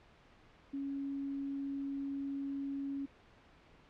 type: tone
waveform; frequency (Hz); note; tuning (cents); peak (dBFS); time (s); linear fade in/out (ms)
sine; 277.2; C#4; 0; -36; 0.73-3.06; 10
effects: pink hiss -62 dBFS RMS until 3.89 s + low-pass 3000 Hz 12 dB/octave